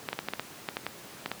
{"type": "clicks", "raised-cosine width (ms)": 0.3, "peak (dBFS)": -14, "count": 11, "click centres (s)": [0.088, 0.13, 0.19, 0.286, 0.336, 0.396, 0.688, 0.769, 0.866, 1.26, 1.316], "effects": ["pink hiss -46 dBFS RMS until 1.4 s", "high-pass 150 Hz 12 dB/octave"]}